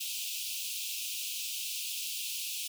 pink high-pass noise, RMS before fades -37 dBFS, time 0-2.68 s, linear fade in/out 10 ms, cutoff 2500 Hz, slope 96 dB/octave, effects none

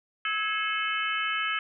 harmonic tone with a mistuned harmonic, 433.4 Hz, A4, 26 cents flat, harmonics 3 / 4 / 5 / 6 / 7, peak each -31 / -32 / -33 / -34 / -34 dBFS, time 0.25-1.59 s, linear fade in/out 2 ms, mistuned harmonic 4, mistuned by -75 cents, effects none

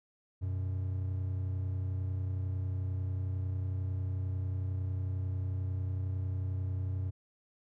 triangle tone pair together, 92.9 / 124 Hz, F#2 / B2, +7 / +7 cents, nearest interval perfect fourth, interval 500 cents, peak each -30 / -39 dBFS, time 0.41-7.11 s, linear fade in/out 20 ms, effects none

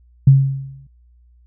sine tone with exponential decay, 135.9 Hz, C#3, 34 cents flat, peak -3 dBFS, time 0.27-0.87 s, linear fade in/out 5 ms, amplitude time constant 130 ms, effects added 60 Hz sine -48 dBFS peak until 1.46 s

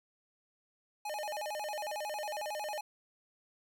square tone with vibrato, 713 Hz, F5, 36 cents sharp, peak -37 dBFS, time 1.05-2.81 s, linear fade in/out 5 ms, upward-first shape square, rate 11 Hz, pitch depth 280 cents each way, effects none

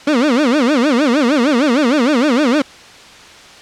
30% pulse tone with vibrato, 267.4 Hz, C4, 38 cents sharp, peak -8 dBFS, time 0.07-2.62 s, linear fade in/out 5 ms, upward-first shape sine, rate 6.5 Hz, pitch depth 260 cents each way, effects white hiss -38 dBFS RMS until 3.61 s + low-pass 5000 Hz 12 dB/octave

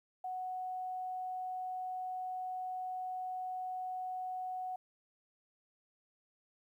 sine tone, 740 Hz, F#5, in tune, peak -37 dBFS, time 0.24-4.76 s, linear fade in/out 5 ms, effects 12-bit

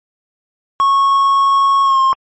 triangle tone with pitch glide, 1100 to 1065.6 Hz, C#6 to C6, -14 to +31 cents, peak -7 dBFS, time 0.8-2.13 s, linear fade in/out 0 ms, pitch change -55 cents, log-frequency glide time 1.83-2 s, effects MP3 32 kbps

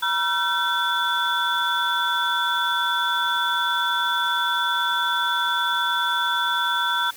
sine tone cluster, 960 / 1361 / 1530 / 3460 Hz, B5 / F6 / G6 / A7, -49 / -45 / -42 / -30 cents, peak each -25 dBFS, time 0.02-7.11 s, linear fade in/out 10 ms, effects tanh soft clip ceiling -10 dBFS + white hiss -43 dBFS RMS until 7.16 s

